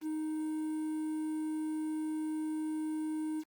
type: tone with quantisation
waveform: triangle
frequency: 311.1 Hz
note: D#4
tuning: in tune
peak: -31 dBFS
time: 0.01-3.44 s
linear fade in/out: 50 ms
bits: 9
effects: Opus 24 kbps